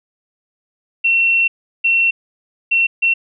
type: tone bursts at uneven times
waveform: sine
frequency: 2715 Hz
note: F7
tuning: 50 cents flat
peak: -11 dBFS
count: 4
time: 1.04-1.48 / 1.84-2.11 / 2.71-2.87 / 3.02-3.14 s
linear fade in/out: 10 ms
effects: none